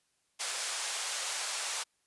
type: band-pass noise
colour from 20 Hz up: white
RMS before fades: -36 dBFS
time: 0.39-1.84 s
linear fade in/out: 20 ms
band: 550 to 9400 Hz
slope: 24 dB/octave
effects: white hiss -75 dBFS RMS until 2.06 s + resampled to 24000 Hz